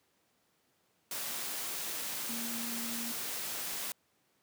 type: tone in noise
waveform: sine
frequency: 233.1 Hz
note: A#3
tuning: in tune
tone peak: -40 dBFS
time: 2.29-3.12 s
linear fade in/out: 2 ms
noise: white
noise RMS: -38 dBFS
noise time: 1.11-3.92 s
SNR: -5 dB
effects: pink hiss -73 dBFS RMS until 4.42 s + high-pass 150 Hz 12 dB/octave

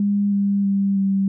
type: tone with pitch steps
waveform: sine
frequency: 202.6 / 200 / 197.52 / 195.02 Hz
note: G#3 / G3 / G3 / G3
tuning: -43 / +35 / +13 / -9 cents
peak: -16 dBFS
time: 0-1.28 s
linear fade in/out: 2 ms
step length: 320 ms
effects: none

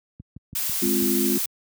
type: click train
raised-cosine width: 5 ms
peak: -25 dBFS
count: 6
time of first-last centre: 0.2-1.026 s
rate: 6.05 Hz
type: noise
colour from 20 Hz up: blue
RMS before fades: -26 dBFS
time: 0.55-1.46 s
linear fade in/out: 5 ms
type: chord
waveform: sine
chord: F minor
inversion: first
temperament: equal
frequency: 207.7 / 261.6 / 349.2 Hz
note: Ab3 / C4 / F4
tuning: 0 / 0 / 0 cents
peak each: -25 dBFS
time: 0.82-1.38 s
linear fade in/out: 5 ms
effects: high-pass 80 Hz 12 dB/octave

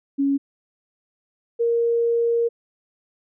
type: tone pair in turn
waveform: sine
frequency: 277.8 / 467.2 Hz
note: C#4 / A#4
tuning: +4 / +4 cents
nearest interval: major sixth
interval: 900 cents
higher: second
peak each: -17 dBFS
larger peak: neither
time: 0.18-0.38 / 1.59-2.49 s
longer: second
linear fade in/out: 20 ms
effects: none

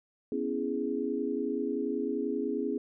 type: chord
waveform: sine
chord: C# minor seventh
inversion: third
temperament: equal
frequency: 246.9 / 277.2 / 329.6 / 415.3 Hz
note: B3 / C#4 / E4 / G#4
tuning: 0 / 0 / 0 / 0 cents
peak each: -35 / -34 / -36 / -33 dBFS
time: 0.32-2.78 s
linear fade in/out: 2 ms
effects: none

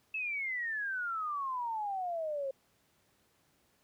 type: exponential sweep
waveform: sine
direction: down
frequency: 2637 to 529 Hz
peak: -33 dBFS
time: 0.14-2.51 s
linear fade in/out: 5 ms
effects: pink hiss -71 dBFS RMS until 3.83 s + high-pass 80 Hz 12 dB/octave

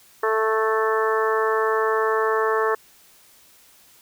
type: harmonic tone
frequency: 220 Hz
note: A3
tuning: in tune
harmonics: 2 / 3 / 4 / 5 / 6 / 7 / 8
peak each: -21 / -31 / -29 / -25 / -28 / -35 / -28 dBFS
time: 0.23-2.75 s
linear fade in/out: 5 ms
effects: white hiss -53 dBFS RMS until 4.01 s

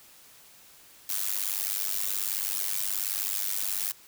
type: noise with amplitude modulation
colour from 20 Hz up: blue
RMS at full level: -26 dBFS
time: 1.09-3.92 s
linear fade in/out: 5 ms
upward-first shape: sine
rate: 98.7 Hz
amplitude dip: 100%
effects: white hiss -54 dBFS RMS until 4.07 s

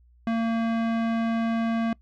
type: tone with low-pass filter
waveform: square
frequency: 228.1 Hz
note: A#3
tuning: 37 cents flat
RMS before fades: -25 dBFS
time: 0.27-1.93 s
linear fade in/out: 2 ms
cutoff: 2300 Hz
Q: 0.74
effects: noise-tail reverb RT60 0.1 s tail -23 dB re dry + added 60 Hz sine -54 dBFS peak until 2.01 s

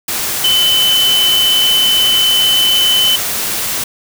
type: tone in noise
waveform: sine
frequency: 3035 Hz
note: F#7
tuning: 43 cents sharp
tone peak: -9 dBFS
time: 0.44-3.16 s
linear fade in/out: 5 ms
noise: white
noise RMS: -18 dBFS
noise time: 0.08-3.84 s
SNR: +6 dB
effects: none

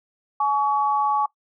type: tone pair together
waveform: sine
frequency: 846 / 1130.3 Hz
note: G#5 / C#6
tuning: +32 / +33 cents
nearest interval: perfect fourth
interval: 501 cents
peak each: -21 dBFS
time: 0.4-1.26 s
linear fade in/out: 5 ms
effects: noise-tail reverb RT60 0.1 s tail -20 dB re dry

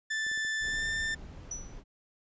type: tone with pitch glide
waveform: 40% pulse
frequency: 1760 to 1786.6 Hz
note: A6 to A6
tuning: 0 to +26 cents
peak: -29 dBFS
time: 0.1-1.15 s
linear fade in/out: 10 ms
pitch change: +26 cents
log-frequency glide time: 0.66-0.85 s
type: clicks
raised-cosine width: 2 ms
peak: -39 dBFS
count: 9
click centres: 0.266 / 0.315 / 0.376 / 0.449 / 0.683 / 0.737 / 0.784 / 0.828 / 0.889 s
type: noise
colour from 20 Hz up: brown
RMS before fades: -44 dBFS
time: 0.6-1.84 s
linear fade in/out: 50 ms
type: tone with exponential decay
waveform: sine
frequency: 5920 Hz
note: F#8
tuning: in tune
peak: -32 dBFS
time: 1.51-1.78 s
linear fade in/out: 5 ms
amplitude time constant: 57 ms
effects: resampled to 16000 Hz

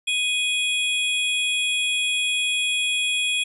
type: tone pair together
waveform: square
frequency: 2492 / 3333 Hz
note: D#7 / G#7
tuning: +2 / +5 cents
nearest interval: perfect fourth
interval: 503 cents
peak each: -24 dBFS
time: 0.07-3.44 s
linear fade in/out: 10 ms
effects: resampled to 24000 Hz

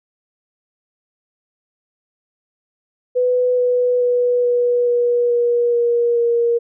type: tone with pitch steps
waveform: sine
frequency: 497.9 / 493.9 / 489.9 / 486 / 482.1 / 478.2 / 474.3 / 470.5 Hz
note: B4 / B4 / B4 / B4 / B4 / A#4 / A#4 / A#4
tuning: +14 / 0 / -14 / -28 / -42 / +44 / +30 / +16 cents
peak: -13 dBFS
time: 3.15-6.59 s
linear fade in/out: 20 ms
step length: 430 ms
effects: none

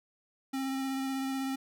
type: tone with vibrato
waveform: square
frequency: 267.5 Hz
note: C4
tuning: 38 cents sharp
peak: -32 dBFS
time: 0.53-1.56 s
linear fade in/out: 10 ms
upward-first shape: triangle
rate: 16 Hz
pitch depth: 17 cents each way
effects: none

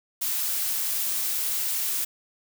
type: noise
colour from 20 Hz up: blue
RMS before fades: -27 dBFS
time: 0.21-2.05 s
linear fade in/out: 10 ms
effects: none

